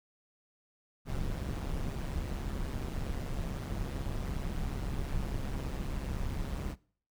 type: noise with amplitude modulation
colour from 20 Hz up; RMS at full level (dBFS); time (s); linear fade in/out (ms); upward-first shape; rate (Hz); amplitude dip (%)
brown; -32; 1.05-6.76; 50; sine; 137; 70
effects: noise-tail reverb RT60 0.5 s tail -23 dB re dry